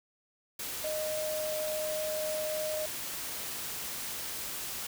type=tone in noise; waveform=sine; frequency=618 Hz; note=D#5; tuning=12 cents flat; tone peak=-32 dBFS; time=0.84-2.86 s; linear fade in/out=5 ms; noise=white; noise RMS=-38 dBFS; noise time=0.59-4.87 s; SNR=+3 dB; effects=none